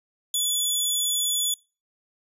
15% pulse tone, 3435 Hz, A7, 42 cents flat, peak -15 dBFS, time 0.34-1.54 s, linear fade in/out 2 ms, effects noise-tail reverb RT60 0.3 s tail -22 dB re dry + resampled to 32000 Hz

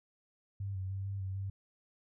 sine tone with pitch steps, 98.8 / 94.4 / 97 / 98.6 / 95.3 / 97.5 Hz, G2 / F#2 / G2 / G2 / G2 / G2, +14 / +35 / -18 / +11 / -48 / -9 cents, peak -35 dBFS, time 0.6-1.5 s, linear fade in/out 5 ms, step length 150 ms, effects none

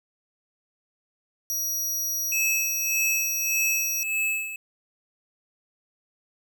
sawtooth tone, 5760 Hz, F#8, 47 cents flat, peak -23 dBFS, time 1.5-4.03 s, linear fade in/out 0 ms
square tone with tremolo, 2600 Hz, E7, 24 cents flat, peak -23 dBFS, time 2.32-4.56 s, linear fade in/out 2 ms, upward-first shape sine, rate 1.7 Hz, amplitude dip 70%
effects none

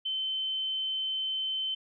sine tone, 3075 Hz, G7, 34 cents flat, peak -29 dBFS, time 0.05-1.75 s, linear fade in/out 10 ms, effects none

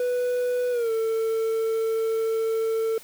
triangle tone with pitch glide, 493.9 to 447.7 Hz, B4 to A4, 0 to +30 cents, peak -20 dBFS, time 0-2.98 s, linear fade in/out 2 ms, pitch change -170 cents, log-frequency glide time 0.71-0.91 s, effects white hiss -47 dBFS RMS until 3.03 s

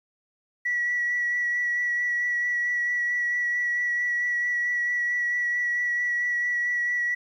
sine tone with vibrato, 1939 Hz, B6, 32 cents flat, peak -22 dBFS, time 0.65-7.15 s, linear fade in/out 10 ms, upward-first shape sine, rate 4.5 Hz, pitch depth 13 cents each way, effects tanh soft clip ceiling -18 dBFS + 10-bit

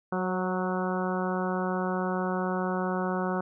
harmonic tone with a mistuned harmonic, 184.5 Hz, F#3, 5 cents flat, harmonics 1 / 2 / 3 / 4 / 5 / 6 / 7 / 8, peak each -30 / -33 / -35 / -36 / -37 / -38 / -38 / -39 dBFS, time 0.12-3.41 s, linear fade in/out 5 ms, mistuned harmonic 3, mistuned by -20 cents, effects none

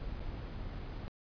brown noise with dropouts, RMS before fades -41 dBFS, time 0-1.08 s, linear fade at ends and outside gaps 0 ms, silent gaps 0.194-0.203 / 0.752-0.756 s, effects resampled to 11025 Hz

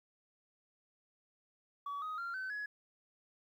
sine tone with pitch steps, 1137 / 1254.3 / 1383.7 / 1526.5 / 1684 Hz, C#6 / D#6 / F6 / G6 / G#6, +44 / +14 / -16 / -46 / +24 cents, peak -36 dBFS, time 1.86-2.66 s, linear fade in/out 5 ms, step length 160 ms, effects tanh soft clip ceiling -36 dBFS + 12-bit

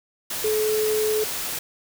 sine tone in noise, 430 Hz, A4, 40 cents flat, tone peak -20 dBFS, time 0.44-1.24 s, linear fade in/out 5 ms, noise white, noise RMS -29 dBFS, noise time 0.3-1.59 s, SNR +6 dB, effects none

